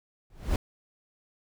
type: noise with exponential growth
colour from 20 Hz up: brown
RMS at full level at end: -20 dBFS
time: 0.3-0.56 s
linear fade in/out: 2 ms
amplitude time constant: 56 ms
effects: none